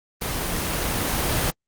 pink noise with level ramp, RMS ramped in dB -27 to -22 dBFS, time 0.21-1.51 s, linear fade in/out 10 ms, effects Opus 24 kbps

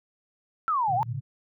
sine exponential two-way sweep, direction down then up, 1371 to 698.5 to 928 Hz, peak -22 dBFS, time 0.68-1.03 s, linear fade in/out 0 ms, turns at 0.95 s
pink band-pass noise, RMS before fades -34 dBFS, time 0.87-1.21 s, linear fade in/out 20 ms, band 110 to 150 Hz, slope 96 dB/octave
effects none

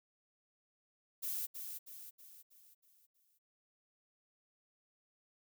violet noise with echo, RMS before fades -39 dBFS, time 1.22-1.47 s, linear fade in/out 20 ms, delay 320 ms, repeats 6, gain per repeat -6 dB, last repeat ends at 3.39 s, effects none

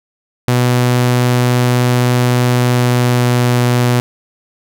sawtooth tone with pitch glide, 123.47 to 122.55 Hz, B2 to B2, 0 to -13 cents, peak -6 dBFS, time 0.48-4 s, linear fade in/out 0 ms, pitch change -13 cents, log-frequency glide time 2.46-3.55 s, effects none

